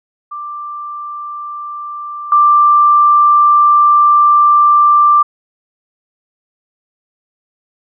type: tone with level steps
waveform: sine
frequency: 1180 Hz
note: D6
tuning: 8 cents sharp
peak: -22 / -5 dBFS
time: 0.31-5.23 s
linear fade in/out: 10 ms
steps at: 2.32 s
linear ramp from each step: 2 ms
effects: none